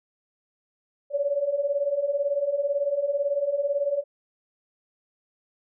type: beating tone pair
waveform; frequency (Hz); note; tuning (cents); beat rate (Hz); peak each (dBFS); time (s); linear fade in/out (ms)
sine; 554.4 / 572.4; C#5 / D5; 0 / -45; 18; -28 / -24; 1.1-4.04; 50
effects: none